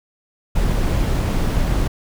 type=noise; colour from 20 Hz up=brown; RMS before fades=-18 dBFS; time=0.55-1.88 s; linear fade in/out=10 ms; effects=none